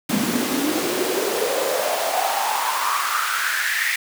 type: noise with high-pass filter sweep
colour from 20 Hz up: pink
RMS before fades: -22 dBFS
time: 0.09-3.96 s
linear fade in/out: 5 ms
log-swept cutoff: 210 to 2000 Hz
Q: 5.8
effects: none